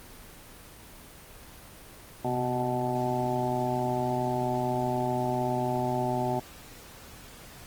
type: harmonic tone with a mistuned harmonic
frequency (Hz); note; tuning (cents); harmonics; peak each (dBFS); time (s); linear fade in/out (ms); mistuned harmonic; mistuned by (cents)
124.2; B2; +10; 1 / 2 / 3 / 5 / 6 / 7; -33 / -33 / -33 / -33 / -33 / -33; 2.24-6.4; 10; 1; +63
effects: pink hiss -48 dBFS RMS until 7.66 s + Opus 24 kbps